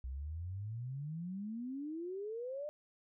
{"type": "exponential sweep", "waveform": "sine", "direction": "up", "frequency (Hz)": [61.74, 608], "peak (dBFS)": -39, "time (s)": [0.04, 2.69], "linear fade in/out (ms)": 0, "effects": []}